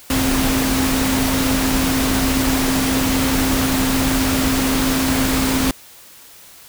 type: tone in noise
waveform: sine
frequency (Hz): 263.4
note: C4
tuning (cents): +12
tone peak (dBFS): -18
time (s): 0.1-5.71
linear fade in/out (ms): 2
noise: pink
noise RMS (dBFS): -20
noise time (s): 0.1-5.71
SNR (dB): -1
effects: white hiss -43 dBFS RMS until 6.68 s